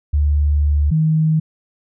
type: tone pair in turn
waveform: sine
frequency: 73.42 / 157.38 Hz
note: D2 / D#3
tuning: 0 / +20 cents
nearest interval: octave + minor second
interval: 1320 cents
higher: second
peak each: -12 dBFS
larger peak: neither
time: 0.13-0.91 / 0.91-1.4 s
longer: first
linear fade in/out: 10 ms
effects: none